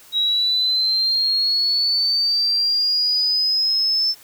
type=linear sweep; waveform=sine; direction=up; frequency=3832 to 5300 Hz; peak=-16 dBFS; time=0.12-4.15 s; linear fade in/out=50 ms; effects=white hiss -47 dBFS RMS until 4.23 s